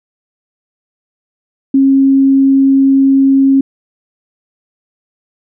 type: tone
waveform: sine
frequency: 271 Hz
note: C#4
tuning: 39 cents flat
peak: -5 dBFS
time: 1.74-3.61 s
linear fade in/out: 5 ms
effects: none